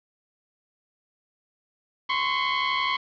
20% pulse tone pair together, 1026.3 / 1098 Hz, C6 / C#6, -34 / -17 cents, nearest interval minor second, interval 117 cents, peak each -21 dBFS, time 2.09-2.97 s, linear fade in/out 10 ms, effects resampled to 11025 Hz + 7-bit

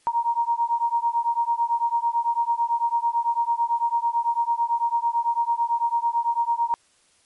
sine beating tone pair, 932.3 / 941.3 Hz, A#5 / A#5, 0 / +17 cents, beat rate 9 Hz, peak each -23 dBFS, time 0.07-6.74 s, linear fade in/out 0 ms, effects white hiss -61 dBFS RMS until 7.25 s + MP3 48 kbps

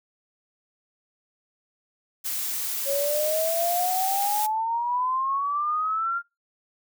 blue noise, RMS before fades -29 dBFS, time 2.24-4.47 s, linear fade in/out 20 ms
sine exponential sweep, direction up, 547 to 1403 Hz, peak -23 dBFS, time 2.85-6.22 s, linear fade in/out 50 ms
effects noise-tail reverb RT60 0.2 s tail -19 dB re dry

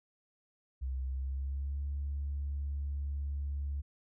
sine tone with pitch glide, 65.41 to 70.92 Hz, C2 to C#2, 0 to +40 cents, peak -32 dBFS, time 0.81-3.82 s, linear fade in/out 20 ms, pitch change +140 cents, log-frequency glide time 1.05-1.84 s, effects tanh soft clip ceiling -29 dBFS

